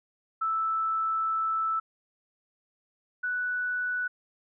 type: tone pair in turn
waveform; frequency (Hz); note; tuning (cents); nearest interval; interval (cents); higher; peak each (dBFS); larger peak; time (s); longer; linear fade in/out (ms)
sine; 1317 / 1481.4; E6 / F#6; -2 / +2; major second; 204; second; -25 / -27; first; 0.41-1.8 / 3.23-4.08; first; 10
effects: none